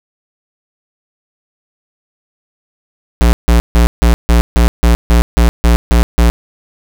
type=tone bursts; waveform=square; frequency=58.5 Hz; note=A#1; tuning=7 cents sharp; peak=-6 dBFS; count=12; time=3.21-6.3 s; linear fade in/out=0 ms; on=120 ms; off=150 ms; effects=none